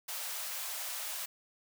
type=high-pass noise; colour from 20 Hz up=white; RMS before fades=-39 dBFS; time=0.08-1.26 s; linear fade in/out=10 ms; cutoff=540 Hz; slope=48 dB/octave; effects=none